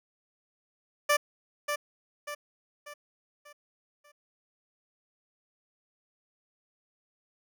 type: tone with echo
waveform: 15% pulse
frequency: 587.3 Hz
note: D5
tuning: in tune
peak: -15 dBFS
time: 1.09-1.17 s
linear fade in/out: 10 ms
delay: 590 ms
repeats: 5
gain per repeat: -7 dB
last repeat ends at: 4.12 s
effects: none